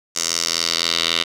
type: tone with band-pass filter sweep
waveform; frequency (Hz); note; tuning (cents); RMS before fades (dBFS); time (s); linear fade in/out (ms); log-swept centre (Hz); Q
10% pulse; 83.8; E2; +29; -21; 0.15-1.24; 20; 6400 to 3500; 2.6
effects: none